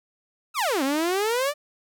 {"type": "exponential two-way sweep", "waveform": "sawtooth", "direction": "down then up", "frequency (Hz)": [1375, 260.8, 605], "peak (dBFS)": -18, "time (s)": [0.54, 1.54], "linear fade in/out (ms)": 50, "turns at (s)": 0.83, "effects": []}